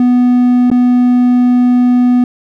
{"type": "tone with dropouts", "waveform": "triangle", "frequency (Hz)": 246.9, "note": "B3", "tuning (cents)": 0, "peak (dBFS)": -4, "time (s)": [0, 2.24], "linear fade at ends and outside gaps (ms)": 2, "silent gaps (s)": [0.702, 0.714], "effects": []}